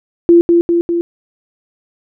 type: tone with echo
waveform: sine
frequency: 342.1 Hz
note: F4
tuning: 36 cents flat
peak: -3 dBFS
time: 0.29-0.41 s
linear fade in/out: 0 ms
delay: 200 ms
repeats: 3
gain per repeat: -3 dB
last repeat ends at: 1.01 s
effects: none